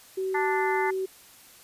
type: tone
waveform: sine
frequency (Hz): 379.4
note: F#4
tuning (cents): +43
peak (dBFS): -26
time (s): 0.17-1.06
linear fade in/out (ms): 10
type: harmonic tone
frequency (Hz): 293.6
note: D4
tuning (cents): 0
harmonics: 3 / 4 / 5 / 6 / 7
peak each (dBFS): -27 / -37 / -36 / -33 / -32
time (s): 0.34-0.91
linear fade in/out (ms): 10
effects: white hiss -52 dBFS RMS until 1.63 s + resampled to 32000 Hz